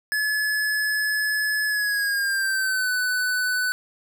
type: tone with pitch glide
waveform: square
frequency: 1711 to 1498.1 Hz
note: A6 to F#6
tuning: -49 to +21 cents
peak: -22 dBFS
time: 0.12-3.72 s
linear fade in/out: 0 ms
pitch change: -230 cents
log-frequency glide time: 1.67-2.91 s
effects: none